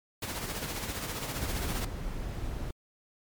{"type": "noise with tremolo", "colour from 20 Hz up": "pink", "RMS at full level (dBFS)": -34, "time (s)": [0.22, 1.85], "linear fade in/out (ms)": 5, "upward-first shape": "sine", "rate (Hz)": 15, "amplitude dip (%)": 45}
{"type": "noise", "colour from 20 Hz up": "brown", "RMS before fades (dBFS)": -35, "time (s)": [1.36, 2.71], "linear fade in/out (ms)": 5}
{"effects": ["MP3 96 kbps"]}